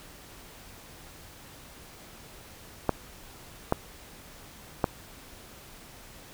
clicks, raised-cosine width 1 ms, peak -8 dBFS, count 3, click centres 2.893 / 3.724 / 4.842 s, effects pink hiss -49 dBFS RMS until 6.33 s

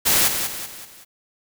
white noise with echo, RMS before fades -17 dBFS, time 0.05-0.29 s, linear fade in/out 20 ms, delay 190 ms, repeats 4, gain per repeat -7 dB, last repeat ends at 1.05 s, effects none

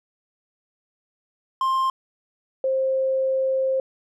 triangle / sine tone pair in turn, 1055 / 528.7 Hz, C6 / C5, +14 / +18 cents, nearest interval octave, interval 1196 cents, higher first, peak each -17 / -19 dBFS, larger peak first, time 1.61-1.9 / 2.64-3.8 s, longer second, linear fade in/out 2 ms, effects none

